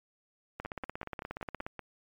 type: two click trains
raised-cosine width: 0.5 ms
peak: -24 / -22 dBFS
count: 7 / 19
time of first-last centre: 0.65-1.793 / 0.6-1.665 s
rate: 5.25 / 16.9 Hz
effects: MP3 96 kbps